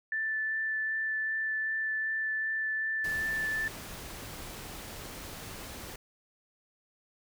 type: tone with vibrato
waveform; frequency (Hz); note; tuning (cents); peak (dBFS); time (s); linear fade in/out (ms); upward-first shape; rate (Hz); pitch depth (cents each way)
sine; 1760; A6; 0; -29; 0.12-3.68; 2; sine; 2.6; 8
type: noise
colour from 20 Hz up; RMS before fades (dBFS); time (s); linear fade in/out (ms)
pink; -43; 3.04-5.96; 5
effects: none